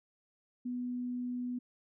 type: tone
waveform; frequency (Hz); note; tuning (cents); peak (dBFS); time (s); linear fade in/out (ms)
sine; 246.9; B3; 0; -34; 0.65-1.59; 10
effects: none